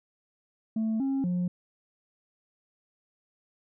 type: tone with pitch steps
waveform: sine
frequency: 221 / 270.8 / 178.4 Hz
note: A3 / C#4 / F3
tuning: +8 / -40 / +37 cents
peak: -23 dBFS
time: 0.76-1.48 s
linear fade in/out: 5 ms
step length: 240 ms
effects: tanh soft clip ceiling -24 dBFS